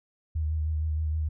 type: tone with vibrato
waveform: sine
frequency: 77.78 Hz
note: D#2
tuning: in tune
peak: -25 dBFS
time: 0.35-1.29 s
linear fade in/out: 10 ms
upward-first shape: sine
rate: 6.4 Hz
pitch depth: 32 cents each way
effects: none